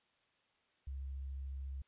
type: tone with vibrato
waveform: sine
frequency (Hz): 67.6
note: C#2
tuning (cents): -43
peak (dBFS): -40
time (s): 0.87-1.82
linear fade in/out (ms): 5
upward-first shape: square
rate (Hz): 14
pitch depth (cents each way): 9
effects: white hiss -75 dBFS RMS until 1.87 s + resampled to 8000 Hz